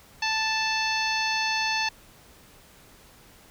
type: harmonic tone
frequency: 880 Hz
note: A5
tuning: in tune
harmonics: 1 / 2 / 3 / 4 / 5 / 6 / 7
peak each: -29 / -30 / -29 / -36 / -31 / -37 / -38 dBFS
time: 0.22-1.89 s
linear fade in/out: 5 ms
effects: pink hiss -53 dBFS RMS until 3.5 s